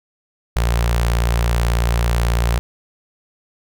sawtooth tone with notch filter, 58.27 Hz, A#1, in tune, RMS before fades -17 dBFS, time 0.56-2.59 s, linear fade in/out 0 ms, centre 270 Hz, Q 0.8, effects none

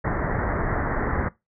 pink low-pass noise, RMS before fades -25 dBFS, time 0.04-1.29 s, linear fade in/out 10 ms, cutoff 2000 Hz, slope 96 dB/octave, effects noise-tail reverb RT60 0.2 s tail -20 dB re dry

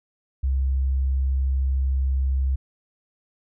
sine tone, 66.5 Hz, C2, 29 cents sharp, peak -19 dBFS, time 0.43-2.56 s, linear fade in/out 10 ms, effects none

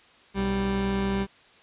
30% pulse tone pair together, 61.74 / 196.01 Hz, B1 / G3, 0 / 0 cents, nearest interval octave + minor sixth, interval 2000 cents, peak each -30 / -22 dBFS, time 0.34-1.27 s, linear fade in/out 50 ms, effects white hiss -55 dBFS RMS until 1.62 s + resampled to 8000 Hz

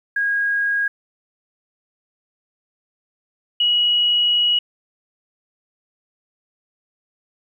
sine tone pair in turn, 1638 / 2912 Hz, G#6 / F#7, -24 / -28 cents, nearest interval minor seventh, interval 996 cents, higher second, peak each -17 / -14 dBFS, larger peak second, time 0.16-0.88 / 3.6-4.59 s, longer second, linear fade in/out 5 ms, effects 9-bit

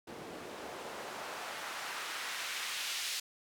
white noise with band-pass filter sweep, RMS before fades -41 dBFS, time 0.07-3.2 s, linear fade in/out 5 ms, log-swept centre 290 to 3600 Hz, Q 0.9, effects none

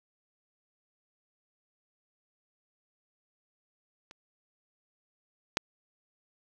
clicks, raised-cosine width 0.2 ms, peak -30 / -8 dBFS, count 2, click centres 4.111 / 5.571 s, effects none

